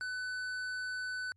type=tone with tanh clipping; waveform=sine; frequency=1500 Hz; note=F#6; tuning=23 cents sharp; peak=-37 dBFS; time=0.01-1.32 s; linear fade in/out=0 ms; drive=11 dB; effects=added 94 Hz sine -66 dBFS peak until 1.36 s + MP3 48 kbps